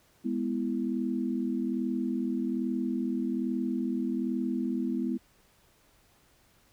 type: chord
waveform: sine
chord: E major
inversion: first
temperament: just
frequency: 206 / 247.2 / 329.6 Hz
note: G#3 / B3 / E4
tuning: -14 / +2 / 0 cents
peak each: -33 / -30 / -34 dBFS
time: 0.24-5.18 s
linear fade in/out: 20 ms
effects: pink hiss -64 dBFS RMS until 6.72 s